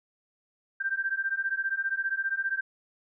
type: beating tone pair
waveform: sine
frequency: 1568 / 1583 Hz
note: G6 / G6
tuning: 0 / +17 cents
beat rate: 15 Hz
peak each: -30 dBFS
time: 0.8-2.61 s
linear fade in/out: 10 ms
effects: none